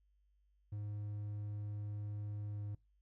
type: tone with pitch glide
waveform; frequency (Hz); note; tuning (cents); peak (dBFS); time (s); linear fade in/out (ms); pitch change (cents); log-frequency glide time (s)
triangle; 103.9 to 103.18; G#2 to G#2; +1 to -11; -38; 0.72-2.75; 5; -12; 2.49-2.63
effects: noise-tail reverb RT60 0.2 s tail -22 dB re dry + added 50 Hz sine -70 dBFS peak until 3.01 s